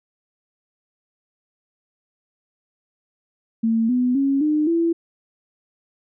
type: tone with pitch steps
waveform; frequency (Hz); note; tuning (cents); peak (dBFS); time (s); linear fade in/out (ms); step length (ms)
sine; 225.9 / 249.2 / 274.9 / 303.3 / 334.6; A3 / B3 / C#4 / D#4 / E4; +46 / +16 / -14 / -44 / +26; -16; 3.63-4.93; 10; 260
effects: none